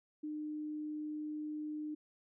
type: tone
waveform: sine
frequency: 303.2 Hz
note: D#4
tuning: 45 cents flat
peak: -38 dBFS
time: 0.23-1.95 s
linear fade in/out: 10 ms
effects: none

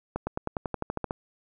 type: accelerating click train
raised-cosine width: 1 ms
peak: -15 dBFS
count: 12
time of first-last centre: 0.16-1.109 s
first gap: 110 ms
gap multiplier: 0.95
effects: none

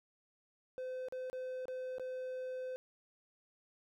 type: tone with dropouts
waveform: triangle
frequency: 512 Hz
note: C5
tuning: 38 cents flat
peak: -37 dBFS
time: 0.78-2.76 s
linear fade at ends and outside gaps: 0 ms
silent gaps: 1.085-1.124 / 1.299-1.33 / 1.655-1.682 / 1.983-1.997 s
effects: none

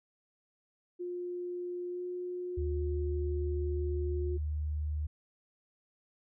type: tone with pitch glide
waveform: sine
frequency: 355.1 to 358.8 Hz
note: F4 to F4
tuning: +29 to +47 cents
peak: -35 dBFS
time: 0.99-4.38 s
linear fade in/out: 20 ms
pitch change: +18 cents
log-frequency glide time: 1.9-2.02 s
type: tone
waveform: sine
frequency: 75.5 Hz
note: D2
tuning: 48 cents sharp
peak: -31 dBFS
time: 2.57-5.07 s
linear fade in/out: 10 ms
effects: none

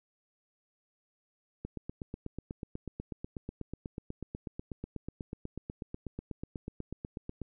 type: click train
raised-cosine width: 3 ms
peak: -25 dBFS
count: 48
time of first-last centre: 1.65-7.417 s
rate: 8.15 Hz
effects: none

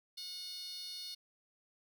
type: tone with high-pass filter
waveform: 10% pulse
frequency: 727 Hz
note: F#5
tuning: 31 cents flat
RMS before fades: -45 dBFS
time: 0.17-1.15 s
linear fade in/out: 10 ms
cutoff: 4300 Hz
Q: 4.4
effects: none

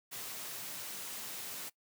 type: high-pass noise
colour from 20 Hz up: white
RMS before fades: -43 dBFS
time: 0.11-1.7 s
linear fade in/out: 20 ms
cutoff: 100 Hz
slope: 96 dB/octave
effects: noise-tail reverb RT60 0.1 s tail -20 dB re dry

